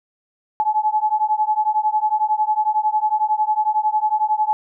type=beating tone pair; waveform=sine; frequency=851 / 862 Hz; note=G#5 / A5; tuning=+42 / -36 cents; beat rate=11 Hz; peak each=-19 dBFS; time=0.6-4.53 s; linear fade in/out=0 ms; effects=none